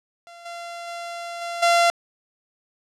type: tone with level steps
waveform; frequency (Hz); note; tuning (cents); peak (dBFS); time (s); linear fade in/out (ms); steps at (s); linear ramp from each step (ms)
sawtooth; 687; F5; -29; -38 / -29 / -27 / -24 / -11; 0.27-1.9; 0; 0.45 / 0.87 / 1.41 / 1.62; 10
effects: low-pass 8000 Hz 12 dB/octave